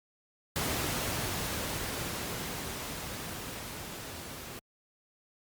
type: noise with level ramp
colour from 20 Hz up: pink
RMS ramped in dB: -31 to -43 dBFS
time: 0.56-4.59 s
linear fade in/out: 0 ms
effects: high-pass 60 Hz 12 dB/octave + Opus 48 kbps

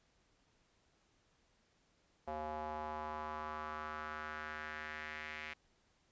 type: tone with band-pass filter sweep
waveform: square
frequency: 76.9 Hz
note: D#2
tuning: 20 cents flat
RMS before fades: -44 dBFS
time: 2.27-5.54 s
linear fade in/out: 10 ms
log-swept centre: 730 to 2200 Hz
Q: 3
effects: pink hiss -74 dBFS RMS until 6.11 s + resampled to 16000 Hz

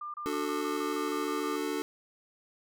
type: tone bursts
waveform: sine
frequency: 1198 Hz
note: D6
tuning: 34 cents sharp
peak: -36 dBFS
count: 10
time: 0.01-1.562 s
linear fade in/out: 5 ms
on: 130 ms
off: 28 ms
type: chord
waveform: square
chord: D major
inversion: none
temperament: just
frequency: 293.7 / 367.1 / 440.5 Hz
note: D4 / F#4 / A4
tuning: 0 / -14 / +2 cents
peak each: -35 / -37 / -36 dBFS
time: 0.26-1.82 s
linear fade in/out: 0 ms
effects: none

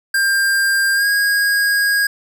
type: tone with pitch glide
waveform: square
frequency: 1595 to 1637.9 Hz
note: G6 to G#6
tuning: +30 to -24 cents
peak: -14 dBFS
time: 0.14-2.07 s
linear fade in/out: 5 ms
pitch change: +46 cents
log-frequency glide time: 0.94-1.07 s
effects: none

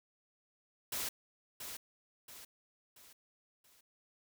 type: noise with echo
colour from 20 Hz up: white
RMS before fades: -38 dBFS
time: 0.92-1.09 s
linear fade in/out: 5 ms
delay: 680 ms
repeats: 4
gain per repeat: -7 dB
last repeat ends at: 3.81 s
effects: none

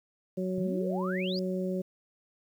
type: harmonic tone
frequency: 185.4 Hz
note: F#3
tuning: 4 cents sharp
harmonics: 1 / 2 / 3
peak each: -31 / -34 / -36 dBFS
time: 0.37-1.82 s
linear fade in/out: 10 ms
type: exponential sweep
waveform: sine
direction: up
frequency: 143.4 to 5080 Hz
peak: -35 dBFS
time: 0.58-1.39 s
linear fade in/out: 0 ms
effects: 10-bit

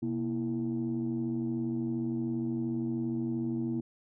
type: tone cluster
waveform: sine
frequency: 127.1 / 237.2 / 330.1 Hz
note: C3 / A#3 / E4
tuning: -50 / +30 / +2 cents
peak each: -36 / -31 / -33 dBFS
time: 0.02-3.81 s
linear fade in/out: 10 ms
effects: tanh soft clip ceiling -24 dBFS

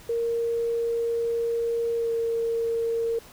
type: tone with pitch glide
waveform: sine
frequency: 465 to 460.2 Hz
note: A#4 to A#4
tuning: -4 to -22 cents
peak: -23 dBFS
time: 0.09-3.19 s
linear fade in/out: 5 ms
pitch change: -18 cents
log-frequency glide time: 1.96-2.11 s
effects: pink hiss -49 dBFS RMS until 3.32 s

